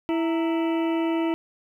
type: harmonic tone with a mistuned harmonic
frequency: 329.6 Hz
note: E4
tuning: in tune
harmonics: 1 / 2 / 3 / 4 / 6 / 7 / 8 / 9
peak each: -22 / -32 / -33 / -40 / -42 / -42 / -43 / -43 dBFS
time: 0.09-1.34 s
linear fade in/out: 0 ms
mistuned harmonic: 3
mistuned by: -110 cents
effects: 10-bit